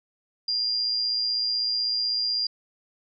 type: tone with amplitude modulation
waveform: sine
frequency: 4800 Hz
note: D8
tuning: 37 cents sharp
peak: -21 dBFS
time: 0.48-2.47 s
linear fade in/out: 5 ms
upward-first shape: sine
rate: 116 Hz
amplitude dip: 45%
effects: none